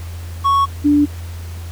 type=tone pair in turn; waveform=triangle / sine; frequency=1108.7 / 292 Hz; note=C#6 / D4; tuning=0 / -10 cents; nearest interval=octave + major seventh; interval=2310 cents; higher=first; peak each=-9 dBFS; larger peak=neither; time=0.44-0.66 / 0.84-1.06 s; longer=neither; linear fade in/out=20 ms; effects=added 85 Hz sine -26 dBFS peak until 1.71 s + pink hiss -40 dBFS RMS until 1.71 s